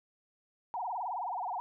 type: tone with vibrato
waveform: sine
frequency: 833 Hz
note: G#5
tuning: 5 cents sharp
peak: -33 dBFS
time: 0.74-1.6 s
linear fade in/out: 0 ms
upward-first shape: sine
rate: 19 Hz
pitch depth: 270 cents each way
effects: none